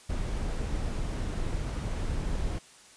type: noise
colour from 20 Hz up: brown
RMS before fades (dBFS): -31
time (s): 0.09-2.59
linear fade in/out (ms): 10
effects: white hiss -54 dBFS RMS until 2.96 s + resampled to 22050 Hz